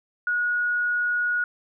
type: tone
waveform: sine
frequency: 1452 Hz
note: F#6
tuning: 33 cents flat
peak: -21 dBFS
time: 0.27-1.44 s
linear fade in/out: 2 ms
effects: none